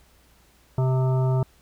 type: harmonic tone with a mistuned harmonic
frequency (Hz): 130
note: C3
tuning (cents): -11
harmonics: 1 / 3 / 5 / 7 / 9 / 10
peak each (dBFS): -19 / -30 / -32 / -35 / -42 / -44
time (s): 0.78-1.43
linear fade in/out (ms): 2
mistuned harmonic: 9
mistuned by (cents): +19
effects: added 60 Hz sine -59 dBFS peak until 1.61 s + pink hiss -59 dBFS RMS until 1.61 s